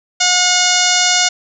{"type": "harmonic tone with a mistuned harmonic", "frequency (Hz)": 722, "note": "F#5", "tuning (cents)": -43, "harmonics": [1, 2, 3, 4, 5, 6, 7, 8, 9, 10], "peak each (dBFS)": [-20, -20, -20, -20, -20, -20, -20, -20, -20, -20], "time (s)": [0.2, 1.29], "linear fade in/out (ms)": 10, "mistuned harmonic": 5, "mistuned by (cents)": -17, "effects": []}